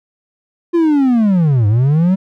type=linear two-way sweep; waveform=triangle; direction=down then up; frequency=349.2 to 99.7 to 194.9 Hz; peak=-7 dBFS; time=0.73-2.16 s; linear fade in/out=20 ms; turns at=1.67 s; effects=none